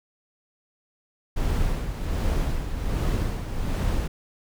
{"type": "noise with tremolo", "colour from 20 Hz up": "brown", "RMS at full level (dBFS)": -23, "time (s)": [1.36, 4.08], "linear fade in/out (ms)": 10, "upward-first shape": "sine", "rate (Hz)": 1.3, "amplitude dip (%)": 55, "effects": []}